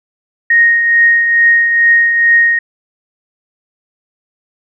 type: tone with tremolo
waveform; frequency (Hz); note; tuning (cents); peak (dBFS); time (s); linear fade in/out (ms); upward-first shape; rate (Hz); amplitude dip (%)
sine; 1864.7; A#6; 0; -4; 0.5-2.59; 5; triangle; 2.3; 50
effects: none